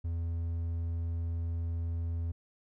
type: tone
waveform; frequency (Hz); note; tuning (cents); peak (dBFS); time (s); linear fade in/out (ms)
triangle; 83.8; E2; +29; -29; 0.04-2.32; 10
effects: none